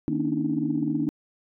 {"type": "tone cluster", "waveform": "sine", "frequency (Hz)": [154.3, 233.2, 274.6, 290.6, 314.6], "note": ["D#3", "A#3", "C#4", "D4", "D#4"], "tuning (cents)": [-14, 1, -16, -18, 19], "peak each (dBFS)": [-31, -30, -30, -27, -29], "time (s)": [0.08, 1.09], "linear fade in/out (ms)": 0, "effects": ["tanh soft clip ceiling -12 dBFS"]}